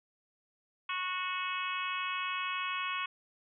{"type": "harmonic tone", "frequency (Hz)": 367.4, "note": "F#4", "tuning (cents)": -12, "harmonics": [3, 4, 5, 6, 7, 8, 9], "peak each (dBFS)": [-36, -42, -46, -42, -38, -44, -45], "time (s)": [0.89, 3.06], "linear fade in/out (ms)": 5, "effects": []}